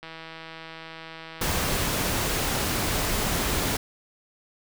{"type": "click train", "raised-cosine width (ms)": 0.3, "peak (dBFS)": -24, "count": 297, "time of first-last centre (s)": [0.03, 1.857], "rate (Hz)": 162}
{"type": "noise", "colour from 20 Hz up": "pink", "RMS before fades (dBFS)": -26, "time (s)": [1.41, 3.77], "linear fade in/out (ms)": 5}
{"effects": []}